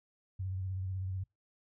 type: tone with vibrato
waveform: sine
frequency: 94.1 Hz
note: F#2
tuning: 30 cents sharp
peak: -34 dBFS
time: 0.39-1.24 s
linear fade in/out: 10 ms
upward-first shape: square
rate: 16 Hz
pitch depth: 33 cents each way
effects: noise-tail reverb RT60 0.2 s tail -26 dB re dry